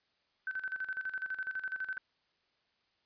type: tone with tremolo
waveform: sine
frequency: 1529 Hz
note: G6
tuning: 44 cents flat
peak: -33 dBFS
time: 0.47-1.98 s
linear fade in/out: 2 ms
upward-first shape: square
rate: 12 Hz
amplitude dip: 75%
effects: white hiss -75 dBFS RMS until 3.05 s + resampled to 11025 Hz